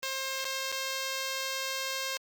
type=tone with dropouts; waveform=5% pulse; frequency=532 Hz; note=C5; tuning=29 cents sharp; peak=-20 dBFS; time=0.03-2.17 s; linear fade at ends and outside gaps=0 ms; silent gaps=0.444-0.452 / 0.718-0.725 s; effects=Opus 32 kbps